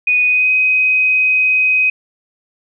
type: tone with pitch glide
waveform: sine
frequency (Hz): 2481 to 2517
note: D#7 to D#7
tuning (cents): -6 to +19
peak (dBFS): -10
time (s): 0.07-1.9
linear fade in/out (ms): 5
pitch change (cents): +25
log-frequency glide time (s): 0.23-0.51
effects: none